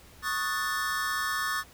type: chord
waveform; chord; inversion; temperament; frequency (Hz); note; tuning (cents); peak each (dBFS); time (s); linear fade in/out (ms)
square; D# half-diminished seventh; third; equal; 1108.7 / 1244.5 / 1480 / 1760; C#6 / D#6 / F#6 / A6; 0 / 0 / 0 / 0; -35 / -35 / -37 / -32; 0.22-1.64; 50
effects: added 68 Hz sine -56 dBFS peak until 1.73 s + pink hiss -54 dBFS RMS until 1.73 s